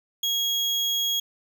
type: tone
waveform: 35% pulse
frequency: 3300 Hz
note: G#7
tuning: 12 cents flat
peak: -21 dBFS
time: 0.23-1.2 s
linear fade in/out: 5 ms
effects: none